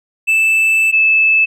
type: tone pair in turn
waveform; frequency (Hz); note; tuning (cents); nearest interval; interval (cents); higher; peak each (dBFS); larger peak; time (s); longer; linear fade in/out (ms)
triangle / sine; 2637 / 2619; E7 / E7; 0 / -12; unison; 12; first; -8; neither; 0.27-0.92 / 0.92-1.46; first; 20
effects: none